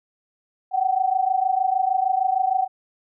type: tone pair together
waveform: sine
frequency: 743.5 / 770 Hz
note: F#5 / G5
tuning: +8 / -31 cents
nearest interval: minor second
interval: 61 cents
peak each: -21 / -21 dBFS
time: 0.71-2.68 s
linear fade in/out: 50 ms
effects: none